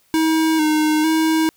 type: tone with pitch steps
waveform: square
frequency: 319.3 / 307.7 / 318.8 Hz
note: D#4 / D#4 / D#4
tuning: +45 / -19 / +42 cents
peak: -15 dBFS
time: 0.14-1.49 s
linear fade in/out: 0 ms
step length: 450 ms
effects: white hiss -59 dBFS RMS until 1.56 s